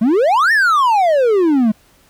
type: exponential two-way sweep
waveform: triangle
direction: up then down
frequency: 205.4 to 1864.7 to 206.6 Hz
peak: -8 dBFS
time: 0.01-1.72 s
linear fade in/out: 10 ms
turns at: 0.52 s
effects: pink hiss -52 dBFS RMS until 2.09 s